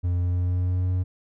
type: tone with pitch glide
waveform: triangle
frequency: 88.4 to 91.41 Hz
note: F2 to F#2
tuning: +22 to -20 cents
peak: -19 dBFS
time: 0.03-1.04 s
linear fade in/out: 20 ms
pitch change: +58 cents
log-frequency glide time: 0.16-0.9 s
effects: none